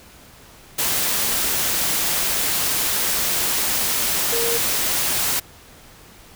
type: tone in noise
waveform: sine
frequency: 466.2 Hz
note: A#4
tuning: in tune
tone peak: -23 dBFS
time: 4.32-4.58 s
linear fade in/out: 10 ms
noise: white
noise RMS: -21 dBFS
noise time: 0.78-5.4 s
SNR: -5 dB
effects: pink hiss -46 dBFS RMS until 6.35 s